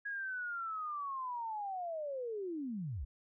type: linear sweep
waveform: sine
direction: down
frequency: 1665 to 51.8 Hz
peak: -37 dBFS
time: 0.05-3.05 s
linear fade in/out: 10 ms
effects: none